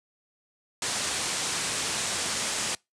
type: low-pass noise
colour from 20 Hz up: white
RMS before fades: -30 dBFS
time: 0.82-2.75 s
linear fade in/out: 2 ms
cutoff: 9300 Hz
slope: 48 dB/octave
effects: noise-tail reverb RT60 0.2 s tail -25 dB re dry + high-pass 80 Hz 12 dB/octave